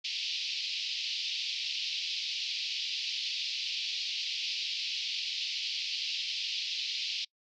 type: band-pass noise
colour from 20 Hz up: white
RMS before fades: -35 dBFS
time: 0.04-7.25 s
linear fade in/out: 10 ms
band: 2500 to 5000 Hz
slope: 48 dB/octave
effects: noise-tail reverb RT60 0.1 s tail -26 dB re dry